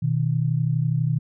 sine tone pair together, 123.82 / 156 Hz, B2 / D#3, +5 / +5 cents, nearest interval major third, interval 400 cents, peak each -22 dBFS, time 0.02-1.19 s, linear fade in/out 10 ms, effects none

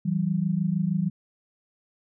sine tone pair together, 164 / 190.44 Hz, E3 / G3, -9 / -50 cents, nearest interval minor third, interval 259 cents, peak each -25 dBFS, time 0.05-1.1 s, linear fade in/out 10 ms, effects none

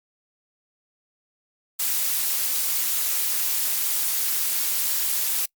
blue noise with amplitude modulation, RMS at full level -21 dBFS, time 1.79-5.46 s, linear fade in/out 10 ms, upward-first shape sine, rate 273 Hz, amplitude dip 60%, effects noise-tail reverb RT60 0.1 s tail -26 dB re dry + Opus 48 kbps

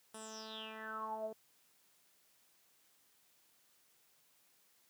10% pulse tone with low-pass filter sweep, 219.4 Hz, A3, 5 cents flat, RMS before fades -45 dBFS, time 0.14-1.33 s, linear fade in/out 5 ms, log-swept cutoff 9800 to 530 Hz, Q 9.9, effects white hiss -71 dBFS RMS until 4.89 s + high-pass 100 Hz 12 dB/octave

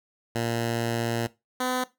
10% pulse tone pair in turn, 116.54 / 253.4 Hz, A#2 / B3, 0 / +45 cents, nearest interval octave + minor second, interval 1345 cents, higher second, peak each -17 / -17 dBFS, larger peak neither, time 0.35-1.27 / 1.6-1.84 s, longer first, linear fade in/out 5 ms, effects noise-tail reverb RT60 0.2 s tail -17 dB re dry

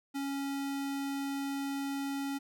square tone, 277.2 Hz, C#4, in tune, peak -34 dBFS, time 0.14-2.39 s, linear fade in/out 20 ms, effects none

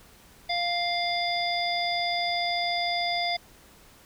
harmonic tone with a mistuned harmonic, 698.5 Hz, F5, in tune, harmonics 1 / 3 / 5 / 7, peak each -28 / -31 / -32 / -32 dBFS, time 0.49-3.37 s, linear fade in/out 10 ms, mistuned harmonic 5, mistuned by +15 cents, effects pink hiss -54 dBFS RMS until 4.05 s

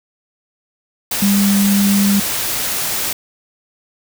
sine tone in noise, 200 Hz, G3, 35 cents sharp, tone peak -11 dBFS, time 1.22-2.2 s, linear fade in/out 5 ms, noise white, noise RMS -20 dBFS, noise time 1.11-3.13 s, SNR +6 dB, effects none

